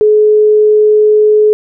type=tone; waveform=sine; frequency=425.2 Hz; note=G#4; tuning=41 cents sharp; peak=-4 dBFS; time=0.01-1.53 s; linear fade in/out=0 ms; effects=none